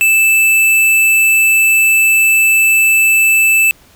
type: tone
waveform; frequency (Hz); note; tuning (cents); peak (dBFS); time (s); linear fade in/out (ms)
square; 2637; E7; 0; -8; 0.01-3.71; 0
effects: pink hiss -46 dBFS RMS until 3.95 s